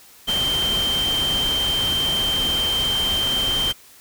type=tone in noise; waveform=sine; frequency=3136 Hz; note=G7; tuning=in tune; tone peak=-19 dBFS; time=0.27-3.73 s; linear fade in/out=20 ms; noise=pink; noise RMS=-28 dBFS; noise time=0.27-3.73 s; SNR=+6 dB; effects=white hiss -48 dBFS RMS until 4 s